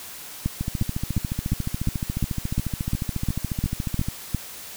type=two click trains; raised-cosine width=5 ms; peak=-10 / -13 dBFS; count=12 / 50; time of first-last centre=0.46-4.347 / 0.61-4.085 s; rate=2.83 / 14.1 Hz; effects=white hiss -39 dBFS RMS until 4.76 s